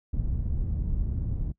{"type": "low-pass noise", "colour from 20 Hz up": "pink", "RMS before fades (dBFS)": -28, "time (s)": [0.13, 1.52], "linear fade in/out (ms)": 5, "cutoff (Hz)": 120, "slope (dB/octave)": 12, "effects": ["noise-tail reverb RT60 0.1 s tail -23 dB re dry"]}